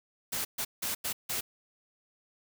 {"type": "noise bursts at uneven times", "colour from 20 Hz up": "white", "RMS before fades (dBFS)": -33, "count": 5, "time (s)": [[0.32, 0.45], [0.58, 0.65], [0.82, 0.95], [1.04, 1.13], [1.29, 1.41]], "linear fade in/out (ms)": 10, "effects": []}